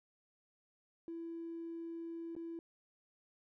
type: tone with dropouts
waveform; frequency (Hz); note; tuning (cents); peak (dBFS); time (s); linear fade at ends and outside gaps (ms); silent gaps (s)
triangle; 333.2; E4; +19; -38; 1.08-2.59; 1; 2.352-2.364
effects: tanh soft clip ceiling -39 dBFS

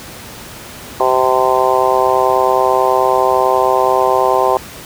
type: harmonic tone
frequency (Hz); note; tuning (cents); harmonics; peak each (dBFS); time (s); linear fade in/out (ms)
129.2; C3; -21; 3 / 4 / 5 / 6 / 7 / 8; -17 / -17 / -17 / -17 / -17 / -17; 1-4.57; 2
effects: pink hiss -32 dBFS RMS until 4.85 s + high-pass 60 Hz 12 dB/octave

